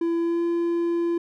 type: tone with pitch glide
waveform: triangle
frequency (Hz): 336.1 to 340.8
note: E4 to F4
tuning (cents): +34 to -42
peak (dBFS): -19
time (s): 0.01-1.18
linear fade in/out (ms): 5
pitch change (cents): +24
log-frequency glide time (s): 0.18-0.43
effects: none